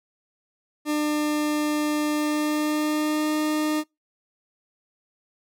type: tone with pitch glide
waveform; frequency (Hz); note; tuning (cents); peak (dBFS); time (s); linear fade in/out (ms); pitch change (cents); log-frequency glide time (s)
40% pulse; 300 to 305.6; D4 to D#4; +37 to -31; -21; 0.85-3.84; 50; +32; 2.16-3.32
effects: noise-tail reverb RT60 0.2 s tail -26 dB re dry